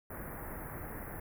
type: band-stop noise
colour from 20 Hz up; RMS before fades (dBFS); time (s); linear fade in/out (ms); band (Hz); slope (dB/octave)
pink; -43; 0.1-1.2; 5; 2000 to 11000; 48
effects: none